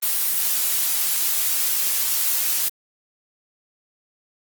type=noise; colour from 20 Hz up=blue; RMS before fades=-21 dBFS; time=0.02-2.69 s; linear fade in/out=10 ms; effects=Opus 24 kbps